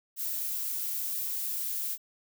violet noise, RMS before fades -33 dBFS, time 0.16-1.98 s, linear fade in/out 50 ms, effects none

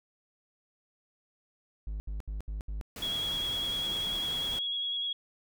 triangle tone bursts, 52 Hz, G#1, 3 cents sharp, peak -31 dBFS, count 5, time 1.87-2.812 s, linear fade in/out 0 ms, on 130 ms, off 73 ms
pink noise, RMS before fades -42 dBFS, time 2.96-4.59 s, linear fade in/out 2 ms
sine tone with vibrato, 3322 Hz, G#7, in tune, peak -30 dBFS, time 3.02-5.13 s, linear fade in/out 5 ms, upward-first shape square, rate 10 Hz, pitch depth 13 cents each way
effects none

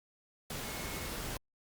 sine tone in noise, 2177 Hz, C#7, 32 cents flat, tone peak -49 dBFS, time 0.64-1.09 s, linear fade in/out 2 ms, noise pink, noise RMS -40 dBFS, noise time 0.5-1.37 s, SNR -12 dB, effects Opus 48 kbps

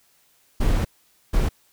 brown noise bursts at uneven times, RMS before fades -19 dBFS, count 2, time 0.6-0.85 / 1.33-1.49 s, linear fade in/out 10 ms, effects white hiss -61 dBFS RMS until 1.72 s

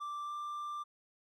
triangle tone with pitch glide, 1174.7 to 1183.6 Hz, D6 to D6, 0 to +13 cents, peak -36 dBFS, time 0-0.84 s, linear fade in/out 20 ms, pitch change +13 cents, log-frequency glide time 0.24-0.33 s, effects none

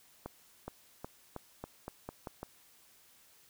accelerating click train, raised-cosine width 1 ms, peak -26 dBFS, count 9, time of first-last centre 0.26-2.43 s, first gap 420 ms, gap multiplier 0.87, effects white hiss -63 dBFS RMS until 3.49 s

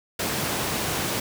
pink high-pass noise, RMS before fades -27 dBFS, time 0.19-1.2 s, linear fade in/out 5 ms, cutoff 110 Hz, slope 12 dB/octave, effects none

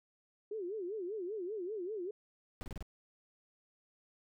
sine tone with vibrato, 392 Hz, G4, in tune, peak -37 dBFS, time 0.51-2.11 s, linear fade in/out 5 ms, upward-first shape sine, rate 5.1 Hz, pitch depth 220 cents each way
brown noise bursts, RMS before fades -41 dBFS, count 5, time 2.61-2.826 s, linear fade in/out 0 ms, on 20 ms, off 29 ms
effects none

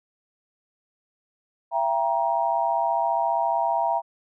sine tone cluster, 673 / 788 / 942 Hz, E5 / G5 / A#5, +36 / +9 / +18 cents, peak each -25 / -26 / -24 dBFS, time 1.71-4.02 s, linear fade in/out 50 ms, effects none

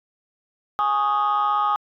sine chord, Ab suspended fourth, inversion none, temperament equal, 830.6 / 1108.7 / 1244.5 Hz, Ab5 / Db6 / Eb6, 0 / 0 / 0 cents, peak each -21 / -25 / -19 dBFS, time 0.79-1.76 s, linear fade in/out 0 ms, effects tanh soft clip ceiling -14 dBFS

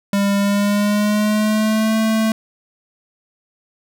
square tone with pitch glide, 200 to 220.6 Hz, G3 to A3, +35 to +5 cents, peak -15 dBFS, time 0.13-2.32 s, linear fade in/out 2 ms, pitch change +170 cents, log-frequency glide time 0.37-1.96 s, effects none

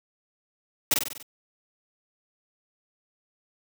white noise with echo, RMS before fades -21 dBFS, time 0.91-0.94 s, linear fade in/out 2 ms, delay 48 ms, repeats 6, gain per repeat -4 dB, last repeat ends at 1.228 s, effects none

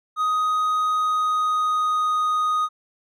triangle tone with pitch glide, 1251 to 1243.1 Hz, D#6 to D#6, +9 to -2 cents, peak -17 dBFS, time 0.16-2.69 s, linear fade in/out 50 ms, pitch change -11 cents, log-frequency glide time 0.92-2.21 s, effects none

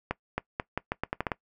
accelerating click train, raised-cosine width 0.5 ms, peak -13 dBFS, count 10, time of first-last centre 0.11-1.318 s, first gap 270 ms, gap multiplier 0.81, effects noise-tail reverb RT60 0.1 s tail -21 dB re dry

